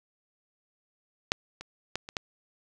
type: clicks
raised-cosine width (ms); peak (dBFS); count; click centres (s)
0.2; -6 / -23 / -13 / -23 / -13; 5; 1.319 / 1.61 / 1.956 / 2.089 / 2.168
effects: none